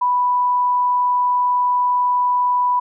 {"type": "tone", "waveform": "sine", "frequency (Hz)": 987.8, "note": "B5", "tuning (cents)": 0, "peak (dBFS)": -14, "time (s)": [0.01, 2.8], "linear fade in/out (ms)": 10, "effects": []}